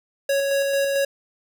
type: tone with tremolo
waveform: square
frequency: 554.4 Hz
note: C#5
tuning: in tune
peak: -19 dBFS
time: 0.29-1.05 s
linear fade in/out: 5 ms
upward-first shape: square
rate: 4.5 Hz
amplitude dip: 25%
effects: none